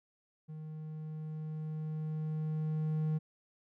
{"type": "tone with level ramp", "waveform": "triangle", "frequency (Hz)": 155.56, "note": "D#3", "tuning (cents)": 0, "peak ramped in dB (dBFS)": [-40, -27], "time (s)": [0.48, 3.19], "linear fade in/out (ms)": 20, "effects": []}